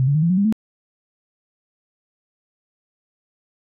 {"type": "tone with pitch steps", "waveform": "sine", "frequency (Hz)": [130, 141.77, 154.6, 168.59, 183.85, 200.5, 218.6], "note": ["C3", "C#3", "D#3", "E3", "F#3", "G3", "A3"], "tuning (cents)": [-11, 39, -11, 39, -11, 39, -11], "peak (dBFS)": -14, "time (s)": [0, 0.525], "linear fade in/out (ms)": 0, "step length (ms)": 75, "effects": []}